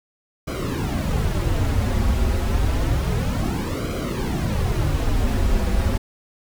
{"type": "noise with flanger", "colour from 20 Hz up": "brown", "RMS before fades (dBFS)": -21, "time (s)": [0.47, 5.98], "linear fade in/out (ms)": 10, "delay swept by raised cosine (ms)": [1.1, 6.8], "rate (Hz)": 0.29, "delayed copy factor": -0.8, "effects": []}